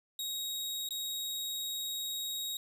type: tone with dropouts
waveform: sawtooth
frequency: 3784 Hz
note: A#7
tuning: 25 cents sharp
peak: -32 dBFS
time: 0.19-2.57 s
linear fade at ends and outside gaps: 2 ms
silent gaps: 0.889-0.907 s
effects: none